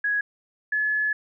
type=tone pair in turn; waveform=sine; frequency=1667 / 1710.9 Hz; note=G#6 / A6; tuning=+6 / -49 cents; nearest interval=unison; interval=45 cents; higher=second; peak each=-21 dBFS; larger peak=neither; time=0.04-0.21 / 0.72-1.13 s; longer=second; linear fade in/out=5 ms; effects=none